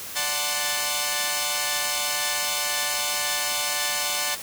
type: chord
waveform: 5% pulse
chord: D dominant seventh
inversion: none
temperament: equal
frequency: 587.3 / 740 / 880 / 1046.5 Hz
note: D5 / F#5 / A5 / C6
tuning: 0 / 0 / 0 / 0 cents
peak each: -18 dBFS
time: 0.15-4.36 s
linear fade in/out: 20 ms
effects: white hiss -36 dBFS RMS until 4.42 s